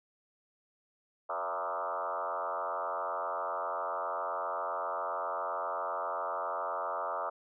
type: tone with frequency modulation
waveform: sine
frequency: 932.3 Hz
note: A#5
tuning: in tune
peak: -32 dBFS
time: 1.29-7.3 s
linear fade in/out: 10 ms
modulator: 87.5 Hz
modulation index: 4.5
effects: none